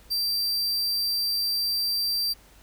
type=tone; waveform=45% pulse; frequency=4699 Hz; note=D8; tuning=in tune; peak=-23 dBFS; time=0.1-2.34 s; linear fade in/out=20 ms; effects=added 50 Hz sine -55 dBFS peak until 2.62 s + pink hiss -55 dBFS RMS until 2.62 s